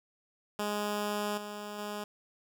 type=tone with level steps; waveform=10% pulse; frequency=207.7 Hz; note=G#3; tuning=in tune; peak=-23 / -31 / -28 dBFS; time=0.59-2.04 s; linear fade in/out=2 ms; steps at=1.37 / 1.78 s; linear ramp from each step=10 ms; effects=none